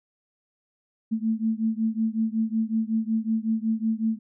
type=beating tone pair; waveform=sine; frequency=220 / 225.4 Hz; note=A3 / A3; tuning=0 / +42 cents; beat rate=5.4 Hz; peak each=-25 / -26 dBFS; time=1.11-4.19 s; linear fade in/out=20 ms; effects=none